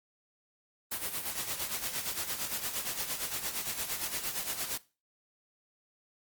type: noise with tremolo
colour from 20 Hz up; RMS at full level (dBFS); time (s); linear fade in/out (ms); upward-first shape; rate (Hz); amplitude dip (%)
white; -33; 0.91-4.78; 10; sine; 8.7; 65
effects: noise-tail reverb RT60 0.3 s tail -18 dB re dry + Opus 32 kbps